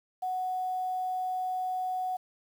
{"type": "tone with quantisation", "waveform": "sine", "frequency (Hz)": 740, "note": "F#5", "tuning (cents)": 0, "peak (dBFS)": -29, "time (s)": [0.22, 2.17], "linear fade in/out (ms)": 10, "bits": 9, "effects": []}